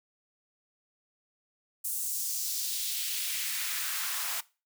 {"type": "noise with high-pass filter sweep", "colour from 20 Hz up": "white", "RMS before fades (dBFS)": -33, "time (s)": [1.84, 4.41], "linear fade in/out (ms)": 10, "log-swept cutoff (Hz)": [9100, 900], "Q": 1.4, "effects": ["noise-tail reverb RT60 0.3 s tail -20 dB re dry"]}